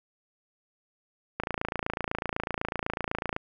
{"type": "click train", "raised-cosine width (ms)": 0.5, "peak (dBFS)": -14, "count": 56, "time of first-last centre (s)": [1.4, 3.364], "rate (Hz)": 28, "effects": []}